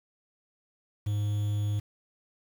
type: tone with quantisation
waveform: triangle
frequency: 103.83 Hz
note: G#2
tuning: in tune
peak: -24 dBFS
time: 1.06-1.8 s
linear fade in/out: 10 ms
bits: 8
effects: none